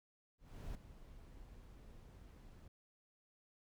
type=noise with ADSR envelope; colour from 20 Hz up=brown; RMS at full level=-45 dBFS; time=0.38-2.68 s; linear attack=370 ms; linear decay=5 ms; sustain=-12 dB; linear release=4 ms; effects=none